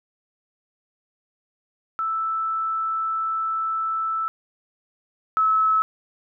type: tone pair in turn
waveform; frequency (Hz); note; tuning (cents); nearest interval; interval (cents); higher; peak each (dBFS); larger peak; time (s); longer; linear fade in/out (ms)
sine; 1318.5 / 1298.1; E6 / E6; 0 / -27; unison; 27; first; -22 / -16; second; 1.99-4.28 / 5.37-5.82; first; 0
effects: none